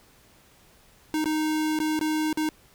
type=tone with dropouts; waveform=square; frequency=310 Hz; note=D#4; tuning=6 cents flat; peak=-24 dBFS; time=1.14-2.49 s; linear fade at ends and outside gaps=1 ms; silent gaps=1.243-1.257 / 1.79-1.801 / 1.992-2.011 / 2.329-2.373 s; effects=pink hiss -57 dBFS RMS until 2.74 s